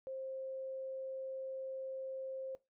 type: tone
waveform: sine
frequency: 529 Hz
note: C5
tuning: 19 cents sharp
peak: -40 dBFS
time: 0.07-2.55 s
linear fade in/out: 0 ms
effects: noise-tail reverb RT60 0.2 s tail -18 dB re dry